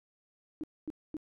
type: tone bursts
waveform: sine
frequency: 309.7 Hz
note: D#4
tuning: 8 cents flat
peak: -34 dBFS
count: 3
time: 0.61-1.168 s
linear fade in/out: 0 ms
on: 26 ms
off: 240 ms
effects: none